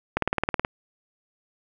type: click train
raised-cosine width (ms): 0.5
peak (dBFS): -7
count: 10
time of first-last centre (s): 0.17-0.649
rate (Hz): 18.8
effects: none